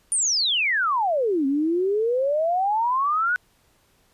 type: exponential two-way sweep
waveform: sine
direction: down then up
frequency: 9610 to 266.1 to 1503 Hz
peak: -19 dBFS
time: 0.12-3.36 s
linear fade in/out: 0 ms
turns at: 1.46 s
effects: pink hiss -62 dBFS RMS until 4.13 s + resampled to 32000 Hz